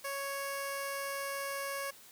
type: tone with low-pass filter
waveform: 15% pulse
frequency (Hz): 554.4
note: C#5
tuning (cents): 0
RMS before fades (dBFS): -38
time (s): 0.04-1.91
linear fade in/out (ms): 10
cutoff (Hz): 12000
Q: 2.4
effects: white hiss -56 dBFS RMS until 2.11 s + high-pass 80 Hz 12 dB/octave